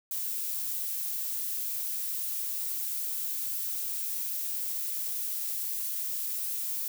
violet noise, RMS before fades -33 dBFS, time 0.11-6.88 s, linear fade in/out 2 ms, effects none

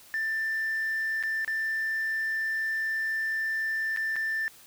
sine tone with dropouts, 1778 Hz, A6, 18 cents sharp, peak -25 dBFS, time 0.14-4.48 s, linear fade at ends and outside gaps 0 ms, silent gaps 1.227-1.236 / 1.447-1.478 / 3.963-3.972 / 4.158-4.164 s, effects tanh soft clip ceiling -24 dBFS + white hiss -53 dBFS RMS until 4.66 s

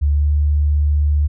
sine tone with pitch glide, 72.5 to 73.72 Hz, D2 to D2, -22 to +7 cents, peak -12 dBFS, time 0.01-1.28 s, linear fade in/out 20 ms, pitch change +29 cents, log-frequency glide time 0.12-0.27 s, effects none

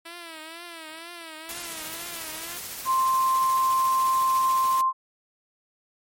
5% pulse tone with vibrato, 329.6 Hz, E4, in tune, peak -27 dBFS, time 0.05-2.58 s, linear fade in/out 10 ms, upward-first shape triangle, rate 2.1 Hz, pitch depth 110 cents each way
white noise with tremolo, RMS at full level -35 dBFS, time 1.49-4.81 s, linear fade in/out 0 ms, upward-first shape sine, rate 14 Hz, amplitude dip 25%
sine tone, 1050 Hz, C6, 6 cents sharp, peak -19 dBFS, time 2.85-4.93 s, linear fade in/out 50 ms
effects MP3 64 kbps

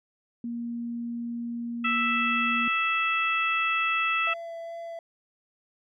sine tone, 235.8 Hz, A#3, 20 cents sharp, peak -30 dBFS, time 0.44-2.68 s, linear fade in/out 2 ms
harmonic tone, 659.3 Hz, E5, in tune, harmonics 2 / 3 / 4 / 5, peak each -27 / -32 / -26 / -37 dBFS, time 1.84-4.34 s, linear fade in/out 10 ms
triangle tone with vibrato, 671 Hz, E5, 31 cents sharp, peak -33 dBFS, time 4.27-4.99 s, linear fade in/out 2 ms, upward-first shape sine, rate 2.4 Hz, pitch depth 9 cents each way
effects none

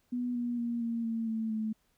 sine tone with pitch steps, 245.5 / 240.7 / 236 / 231.5 / 227 / 222.5 / 218.2 Hz, B3 / B3 / A#3 / A#3 / A#3 / A3 / A3, -10 / -44 / +22 / -12 / -46 / +20 / -14 cents, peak -30 dBFS, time 0.12-1.73 s, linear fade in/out 10 ms, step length 230 ms, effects pink hiss -73 dBFS RMS until 1.97 s

